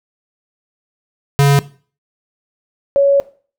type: tone pair in turn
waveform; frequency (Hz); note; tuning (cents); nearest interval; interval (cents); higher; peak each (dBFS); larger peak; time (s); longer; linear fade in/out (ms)
square / sine; 141 / 558.8; C#3 / C#5; +30 / +14; 2 octaves; 2384; second; -8; neither; 1.39-1.59 / 2.96-3.2; second; 0
effects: noise-tail reverb RT60 0.4 s tail -18 dB re dry